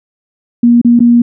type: tone with dropouts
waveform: sine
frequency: 237.9 Hz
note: A#3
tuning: 35 cents sharp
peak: -3 dBFS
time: 0.63-1.22 s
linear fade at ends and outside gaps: 5 ms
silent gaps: 0.815-0.847 / 0.993-1.003 s
effects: none